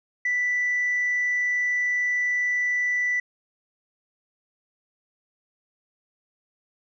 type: tone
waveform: sine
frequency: 1975.5 Hz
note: B6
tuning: in tune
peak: -20 dBFS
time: 0.25-3.2 s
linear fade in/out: 5 ms
effects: tanh soft clip ceiling -18 dBFS